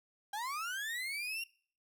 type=linear sweep; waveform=35% pulse; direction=up; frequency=790 to 2794 Hz; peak=-35 dBFS; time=0.33-1.44 s; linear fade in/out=5 ms; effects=noise-tail reverb RT60 0.5 s tail -23 dB re dry